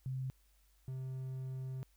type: tone pair in turn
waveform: sine / triangle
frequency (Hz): 130.81 / 130.81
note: C3 / C3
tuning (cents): 0 / 0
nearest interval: unison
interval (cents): 0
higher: neither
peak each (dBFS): -36 / -37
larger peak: first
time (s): 0.06-0.3 / 0.88-1.83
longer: second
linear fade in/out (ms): 0
effects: added 50 Hz sine -67 dBFS peak until 1.96 s + white hiss -74 dBFS RMS until 1.96 s